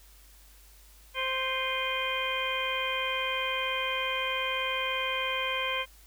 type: harmonic tone with a mistuned harmonic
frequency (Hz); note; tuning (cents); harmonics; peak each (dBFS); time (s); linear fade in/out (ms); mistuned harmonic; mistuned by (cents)
523.3; C5; 0; 1 / 2 / 3 / 4 / 5 / 6; -36 / -34 / -38 / -35 / -35 / -34; 1.14-5.86; 50; 5; -110
effects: added 50 Hz sine -54 dBFS peak until 6.06 s + white hiss -58 dBFS RMS until 6.06 s